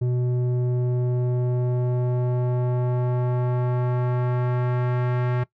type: tone with low-pass filter sweep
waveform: square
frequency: 123.9 Hz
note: B2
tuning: 6 cents sharp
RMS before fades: -23 dBFS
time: 0.01-5.44 s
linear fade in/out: 10 ms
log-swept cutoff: 340 to 1700 Hz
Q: 1.1
effects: noise-tail reverb RT60 0.1 s tail -19 dB re dry